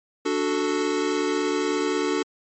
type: chord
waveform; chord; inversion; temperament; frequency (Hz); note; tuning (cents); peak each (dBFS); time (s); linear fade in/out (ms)
square; D major; none; equal; 293.7 / 370 / 440; D4 / F#4 / A4; 0 / 0 / 0; -27; 0.25-2.23; 10
effects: MP3 32 kbps